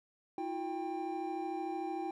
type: tone cluster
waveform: triangle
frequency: 324.1 / 357.4 / 791 Hz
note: E4 / F4 / G5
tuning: -29 / +40 / +15 cents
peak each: -38 / -39 / -37 dBFS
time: 0.38-2.11 s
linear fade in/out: 2 ms
effects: none